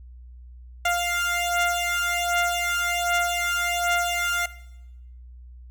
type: beating tone pair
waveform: 15% pulse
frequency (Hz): 698.5 / 699.8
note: F5 / F5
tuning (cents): 0 / +3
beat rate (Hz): 1.3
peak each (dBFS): -19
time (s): 0.85-4.46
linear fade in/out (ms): 5
effects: noise-tail reverb RT60 0.9 s tail -17 dB re dry + added 61 Hz sine -41 dBFS peak until 5.7 s